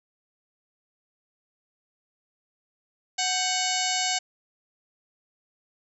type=harmonic tone with a mistuned harmonic; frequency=740 Hz; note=F#5; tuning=in tune; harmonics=1 / 2 / 3 / 4 / 5 / 6 / 7 / 8 / 9 / 10; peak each=-30 / -36 / -33 / -32 / -35 / -32 / -35 / -34 / -35 / -32 dBFS; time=3.18-4.19 s; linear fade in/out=10 ms; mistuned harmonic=2; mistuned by=+100 cents; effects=none